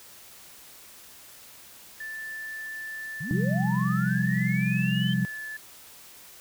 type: tone with pitch glide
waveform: sine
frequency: 1760 to 1734.8 Hz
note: A6 to A6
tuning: 0 to -25 cents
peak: -34 dBFS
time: 2-5.57 s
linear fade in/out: 5 ms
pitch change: -25 cents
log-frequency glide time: 3.17-4.78 s
type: linear sweep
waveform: sine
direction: up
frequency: 120 to 3136 Hz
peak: -32 dBFS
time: 3.2-5.14 s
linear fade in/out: 10 ms
type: chord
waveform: sine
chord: C suspended fourth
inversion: none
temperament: equal with one note detuned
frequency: 130.81 / 174.61 / 198.05 Hz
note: C3 / F3 / G3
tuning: 0 / 0 / +18 cents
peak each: -27 dBFS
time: 3.31-5.25 s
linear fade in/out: 0 ms
effects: white hiss -49 dBFS RMS until 6.4 s